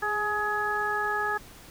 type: harmonic tone with a mistuned harmonic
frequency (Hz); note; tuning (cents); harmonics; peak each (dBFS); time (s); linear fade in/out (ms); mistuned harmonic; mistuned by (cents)
420.3; G#4; +21; 1 / 2 / 3 / 4; -34 / -31 / -31 / -29; 0.02-1.38; 10; 1; -23
effects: pink hiss -49 dBFS RMS until 1.7 s